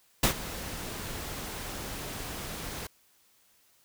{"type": "noise with ADSR envelope", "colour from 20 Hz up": "pink", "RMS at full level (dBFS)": -21, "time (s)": [0.23, 2.87], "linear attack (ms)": 7, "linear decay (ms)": 94, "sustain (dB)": -17, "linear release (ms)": 4, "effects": ["white hiss -65 dBFS RMS until 3.84 s"]}